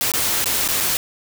white noise with dropouts, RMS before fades -20 dBFS, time 0.01-0.97 s, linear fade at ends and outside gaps 0 ms, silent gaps 0.118-0.137 / 0.442-0.458 / 0.678-0.687 / 0.802-0.806 s, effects none

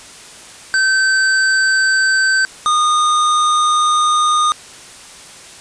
square tone pair in turn, 1545 / 1226.3 Hz, G6 / D#6, -26 / -26 cents, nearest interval major third, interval 400 cents, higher first, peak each -12 dBFS, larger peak neither, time 0.74-2.45 / 2.66-4.52 s, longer second, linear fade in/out 0 ms, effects white hiss -37 dBFS RMS until 5.6 s + resampled to 22050 Hz

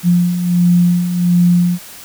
sine beating tone pair, 174.61 / 176.01 Hz, F3 / F3, 0 / +14 cents, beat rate 1.4 Hz, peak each -17 / -10 dBFS, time 0.03-1.79 s, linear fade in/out 50 ms, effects white hiss -35 dBFS RMS until 2.04 s

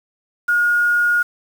sine tone with quantisation, 1433 Hz, F6, 44 cents sharp, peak -13 dBFS, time 0.48-1.23 s, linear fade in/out 10 ms, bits 6, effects none

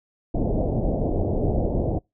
pink low-pass noise, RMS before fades -23 dBFS, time 0.34-1.99 s, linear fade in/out 10 ms, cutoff 700 Hz, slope 48 dB/octave, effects noise-tail reverb RT60 0.2 s tail -26 dB re dry

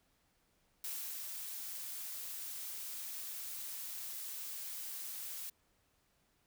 blue noise with ADSR envelope, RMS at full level -41 dBFS, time 0.84-5.5 s, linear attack 3 ms, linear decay 370 ms, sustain -3 dB, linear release 8 ms, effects pink hiss -75 dBFS RMS until 6.46 s

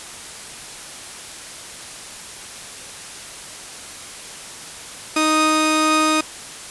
sawtooth tone pair together, 311.1 / 1242.5 Hz, D#4 / D#6, 0 / -3 cents, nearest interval 2 octaves, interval 2397 cents, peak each -14 dBFS, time 5.16-6.21 s, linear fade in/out 5 ms, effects white hiss -35 dBFS RMS until 6.7 s + resampled to 24000 Hz

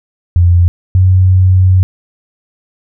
sine tone pair in turn, 87.31 / 92.88 Hz, F2 / F#2, 0 / +7 cents, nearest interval minor second, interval 107 cents, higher second, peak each -4 dBFS, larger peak neither, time 0.36-0.68 / 0.95-1.83 s, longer second, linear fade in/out 0 ms, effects none

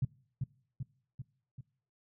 sine tone with echo, 130.81 Hz, C3, in tune, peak -26 dBFS, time 0.02-0.05 s, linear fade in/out 5 ms, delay 390 ms, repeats 4, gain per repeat -4 dB, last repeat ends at 1.61 s, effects noise-tail reverb RT60 0.6 s tail -23 dB re dry

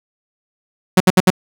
sawtooth tone bursts, 185 Hz, F#3, in tune, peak -3 dBFS, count 4, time 0.97-1.303 s, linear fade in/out 5 ms, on 33 ms, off 67 ms, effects none

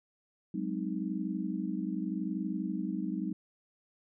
sine chord, Ab dominant seventh, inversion third, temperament just, 186.89 / 207.7 / 259.6 / 311.5 Hz, Gb3 / Ab3 / C4 / Eb4, +18 / 0 / -13 / +2 cents, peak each -36 / -37 / -39 / -37 dBFS, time 0.54-3.33 s, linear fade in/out 5 ms, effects none

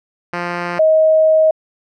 5% pulse / sine tone pair in turn, 174.61 / 631.3 Hz, F3 / D#5, 0 / +25 cents, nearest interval octave + minor seventh, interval 2225 cents, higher second, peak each -8 dBFS, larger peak neither, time 0.33-0.79 / 0.79-1.51 s, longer second, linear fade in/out 5 ms, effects low-pass 3000 Hz 12 dB/octave

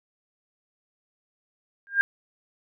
sine tone with exponential growth, 1606 Hz, G6, 41 cents sharp, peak -12 dBFS, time 1.87-2.01 s, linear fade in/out 0 ms, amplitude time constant 30 ms, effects none

